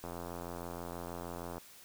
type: click train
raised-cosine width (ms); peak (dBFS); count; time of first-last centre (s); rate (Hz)
1; -28; 134; 0.04-1.581; 86.3
effects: white hiss -56 dBFS RMS until 1.84 s